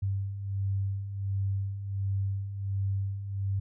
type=beating tone pair; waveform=sine; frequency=97 / 98.4 Hz; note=G2 / G2; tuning=-18 / +7 cents; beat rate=1.4 Hz; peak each=-36 / -29 dBFS; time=0.02-3.6 s; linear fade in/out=10 ms; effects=none